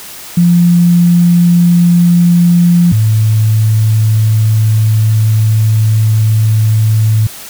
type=tone pair in turn; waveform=sine; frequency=173.6 / 109.17 Hz; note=F3 / A2; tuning=-10 / -13 cents; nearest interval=minor sixth; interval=803 cents; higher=first; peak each=-4 / -6 dBFS; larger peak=first; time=0.37-2.92 / 2.92-7.27 s; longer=second; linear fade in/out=5 ms; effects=white hiss -29 dBFS RMS until 7.49 s